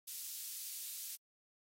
white high-pass noise, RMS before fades -45 dBFS, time 0.07-1.16 s, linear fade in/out 10 ms, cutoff 4300 Hz, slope 12 dB/octave, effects AAC 48 kbps

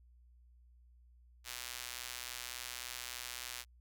sawtooth tone with high-pass filter, 123.47 Hz, B2, in tune, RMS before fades -45 dBFS, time 1.44-3.65 s, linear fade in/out 50 ms, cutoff 2400 Hz, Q 0.53, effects added 60 Hz sine -60 dBFS peak until 3.8 s

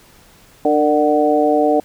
harmonic tone with a mistuned harmonic, 149.1 Hz, D3, 27 cents sharp, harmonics 2 / 3 / 4 / 5, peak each -17 / -17 / -17 / -17 dBFS, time 0.65-1.8 s, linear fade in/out 2 ms, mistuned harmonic 3, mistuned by +35 cents, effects pink hiss -48 dBFS RMS until 1.84 s

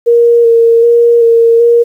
sine tone with vibrato, 466.2 Hz, A#4, in tune, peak -3 dBFS, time 0.06-1.84 s, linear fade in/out 20 ms, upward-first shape square, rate 1.3 Hz, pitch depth 17 cents each way, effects 7-bit

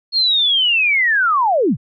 sine linear sweep, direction down, 4334 to 88 Hz, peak -12 dBFS, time 0.12-1.77 s, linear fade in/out 50 ms, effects none

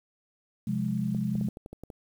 sine chord, F minor, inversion second, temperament equal with one note detuned, 130.81 / 177.05 / 207.7 Hz, C3 / F3 / Ab3, 0 / +24 / 0 cents, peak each -32 / -32 / -29 dBFS, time 0.67-1.49 s, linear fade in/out 5 ms
clicks, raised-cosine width 2 ms, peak -28 dBFS, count 9, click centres 1.148 / 1.354 / 1.412 / 1.485 / 1.571 / 1.661 / 1.73 / 1.836 / 1.902 s
effects 9-bit

